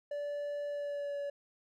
triangle tone with pitch glide, 580 to 570 Hz, D5 to C#5, -22 to +48 cents, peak -33 dBFS, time 0.11-1.3 s, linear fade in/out 5 ms, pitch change -30 cents, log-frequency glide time 0.68-1.18 s, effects none

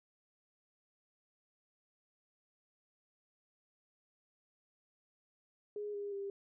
sine tone with pitch steps, 415.3 / 406.3 / 397.5 Hz, G#4 / G#4 / G4, 0 / -38 / +24 cents, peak -38 dBFS, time 5.76-6.3 s, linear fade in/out 2 ms, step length 180 ms, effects none

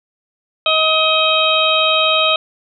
harmonic tone, 632 Hz, D#5, 27 cents sharp, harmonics 1 / 2 / 4 / 5 / 6, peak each -18 / -18 / -18 / -18 / -18 dBFS, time 0.66-2.36 s, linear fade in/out 2 ms, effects none

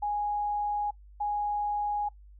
sine tone pair in turn, 828 / 828 Hz, G#5 / G#5, -5 / -5 cents, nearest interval unison, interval 0 cents, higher neither, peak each -27 dBFS, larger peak neither, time 0.02-0.91 / 1.2-2.09 s, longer neither, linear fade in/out 10 ms, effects noise-tail reverb RT60 0.1 s tail -20 dB re dry + added 50 Hz sine -49 dBFS peak until 2.39 s

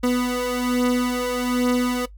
30% pulse beating tone pair, 246.9 / 248.1 Hz, B3 / B3, 0 / +8 cents, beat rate 1.2 Hz, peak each -22 / -19 dBFS, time 0.03-2.06 s, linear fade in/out 10 ms, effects noise-tail reverb RT60 0.1 s tail -17 dB re dry + added 50 Hz sine -40 dBFS peak until 2.17 s

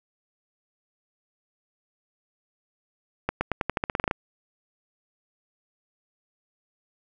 accelerating click train, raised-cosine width 0.5 ms, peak -9 dBFS, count 13, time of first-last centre 3.29-4.111 s, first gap 120 ms, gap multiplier 0.89, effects none

